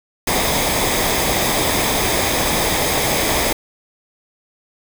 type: noise with comb filter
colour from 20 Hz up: pink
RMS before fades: -18 dBFS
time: 0.27-3.53 s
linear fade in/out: 5 ms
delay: 0.7 ms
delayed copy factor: -0.5
effects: none